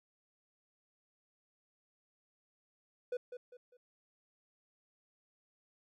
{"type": "tone with echo", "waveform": "triangle", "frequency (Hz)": 493.9, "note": "B4", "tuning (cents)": 0, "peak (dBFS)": -32, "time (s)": [3.12, 3.17], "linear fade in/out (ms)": 5, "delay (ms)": 200, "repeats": 3, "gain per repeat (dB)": -9, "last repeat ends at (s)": 3.77, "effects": []}